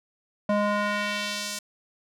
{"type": "tone with band-pass filter sweep", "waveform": "square", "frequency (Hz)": 206.7, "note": "G#3", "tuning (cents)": -8, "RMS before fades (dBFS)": -27, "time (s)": [0.49, 1.59], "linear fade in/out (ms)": 5, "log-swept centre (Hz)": [630, 7400], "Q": 1, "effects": []}